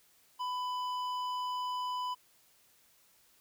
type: tone with hard clipping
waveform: triangle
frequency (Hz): 998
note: B5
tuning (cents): +18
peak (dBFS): -35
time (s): 0.39-2.15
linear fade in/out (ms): 20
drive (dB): 13
effects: white hiss -66 dBFS RMS until 3.4 s